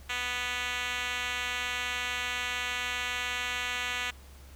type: tone with band-pass filter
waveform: 5% pulse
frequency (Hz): 246.9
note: B3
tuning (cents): 0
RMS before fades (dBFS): -33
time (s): 0.09-4.11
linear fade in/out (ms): 10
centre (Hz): 2900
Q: 0.88
effects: added 68 Hz sine -48 dBFS peak until 4.55 s + pink hiss -56 dBFS RMS until 4.55 s